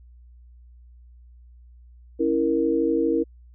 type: chord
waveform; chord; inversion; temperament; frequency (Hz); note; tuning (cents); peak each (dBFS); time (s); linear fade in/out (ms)
sine; A# diminished; first; equal; 277.2 / 329.6 / 466.2; C#4 / E4 / A#4; 0 / 0 / 0; -26 / -22 / -23; 2.19-3.24; 20
effects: added 60 Hz sine -46 dBFS peak until 3.54 s